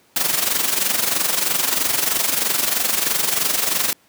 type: noise with amplitude modulation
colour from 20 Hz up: white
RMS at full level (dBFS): -17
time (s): 0.16-3.93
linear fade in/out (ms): 2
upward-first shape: sine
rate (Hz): 23.1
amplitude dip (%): 65
effects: pink hiss -56 dBFS RMS until 4.08 s + high-pass 150 Hz 12 dB/octave